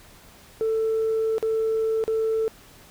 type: tone with dropouts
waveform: sine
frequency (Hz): 443.9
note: A4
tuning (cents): +15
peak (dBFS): -19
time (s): 0.61-2.48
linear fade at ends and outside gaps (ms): 0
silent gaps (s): 1.382-1.427 / 2.039-2.079
effects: tanh soft clip ceiling -18 dBFS + pink hiss -50 dBFS RMS until 2.9 s